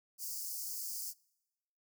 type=high-pass noise; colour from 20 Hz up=white; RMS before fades=-41 dBFS; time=0.18-1.14 s; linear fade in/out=50 ms; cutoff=4600 Hz; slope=96 dB/octave; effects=noise-tail reverb RT60 1.0 s tail -26 dB re dry